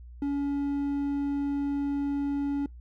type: tone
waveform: triangle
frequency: 282.8 Hz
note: C#4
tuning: 35 cents sharp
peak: -24 dBFS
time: 0.22-2.66 s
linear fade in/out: 2 ms
effects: noise-tail reverb RT60 0.2 s tail -25 dB re dry + added 60 Hz sine -43 dBFS peak until 2.8 s